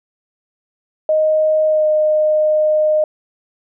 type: tone with pitch glide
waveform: sine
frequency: 622 to 614.5 Hz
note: D#5 to D#5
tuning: -1 to -22 cents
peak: -11 dBFS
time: 1.09-3.04 s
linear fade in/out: 2 ms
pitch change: -21 cents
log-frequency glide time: 1.67-1.87 s
effects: none